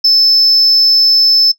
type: tone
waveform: sine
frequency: 5260 Hz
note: E8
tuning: 5 cents flat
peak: -3 dBFS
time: 0.04-1.52 s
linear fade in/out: 10 ms
effects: noise-tail reverb RT60 0.1 s tail -21 dB re dry + tanh soft clip ceiling -4 dBFS

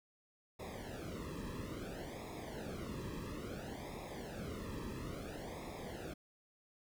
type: noise with flanger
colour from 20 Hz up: brown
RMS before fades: -45 dBFS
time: 0.59-6.14 s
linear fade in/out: 10 ms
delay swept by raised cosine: 0.66 to 1.39 ms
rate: 0.59 Hz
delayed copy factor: -1
effects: none

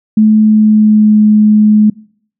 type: tone with pitch glide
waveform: sine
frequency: 215.7 to 212.4 Hz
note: A3 to G#3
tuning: -34 to +39 cents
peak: -3 dBFS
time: 0.17-1.9 s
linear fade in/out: 5 ms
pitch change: -27 cents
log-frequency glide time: 0.39-1.2 s
effects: noise-tail reverb RT60 0.6 s tail -24 dB re dry

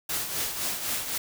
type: noise with tremolo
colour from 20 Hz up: white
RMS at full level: -28 dBFS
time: 0.09-1.18 s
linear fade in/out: 5 ms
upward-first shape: triangle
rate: 3.9 Hz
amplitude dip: 60%
effects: none

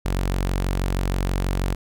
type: tone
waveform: sawtooth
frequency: 46.25 Hz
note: F#1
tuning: in tune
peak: -17 dBFS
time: 0.05-1.75 s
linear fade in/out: 10 ms
effects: none

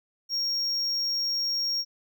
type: tone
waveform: triangle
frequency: 5570 Hz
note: F8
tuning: 5 cents flat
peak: -24 dBFS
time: 0.29-1.85 s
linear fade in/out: 50 ms
effects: none

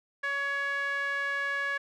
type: tone with band-pass filter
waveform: sawtooth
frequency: 561 Hz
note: C#5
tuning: 21 cents sharp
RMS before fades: -31 dBFS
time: 0.23-1.78 s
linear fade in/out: 10 ms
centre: 1700 Hz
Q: 4.3
effects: none

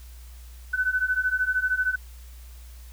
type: beating tone pair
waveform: sine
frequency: 1499 / 1512 Hz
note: F#6 / F#6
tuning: +22 / +37 cents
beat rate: 13 Hz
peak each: -26 / -24 dBFS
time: 0.73-1.96 s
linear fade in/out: 10 ms
effects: added 60 Hz sine -41 dBFS peak until 2.92 s + white hiss -54 dBFS RMS until 2.92 s

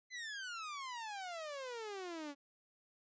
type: exponential sweep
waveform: sawtooth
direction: down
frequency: 2058 to 277.2 Hz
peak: -39 dBFS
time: 0.1-2.35 s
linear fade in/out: 50 ms
effects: resampled to 16000 Hz

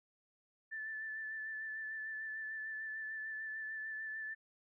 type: tone with vibrato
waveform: sine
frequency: 1755 Hz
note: A6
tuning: 5 cents flat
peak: -40 dBFS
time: 0.71-4.35 s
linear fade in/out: 20 ms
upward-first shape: sine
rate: 6.7 Hz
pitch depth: 22 cents each way
effects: none

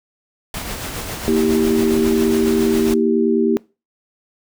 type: noise with tremolo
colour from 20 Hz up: pink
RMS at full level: -26 dBFS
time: 0.54-2.94 s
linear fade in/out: 2 ms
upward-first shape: sine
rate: 7.3 Hz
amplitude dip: 35%
type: chord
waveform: sine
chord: E diminished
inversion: second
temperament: equal with one note detuned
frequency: 233.1 / 322.1 / 392 Hz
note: Bb3 / E4 / G4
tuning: 0 / -40 / 0 cents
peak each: -17 / -19 / -17 dBFS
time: 1.28-3.57 s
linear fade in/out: 0 ms
effects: noise-tail reverb RT60 0.3 s tail -23 dB re dry

